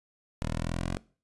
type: linear sweep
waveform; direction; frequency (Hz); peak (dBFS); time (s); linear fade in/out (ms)
10% pulse; up; 38.89 to 44.92; -22; 0.42-0.97; 0
effects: noise-tail reverb RT60 0.4 s tail -22 dB re dry + resampled to 24000 Hz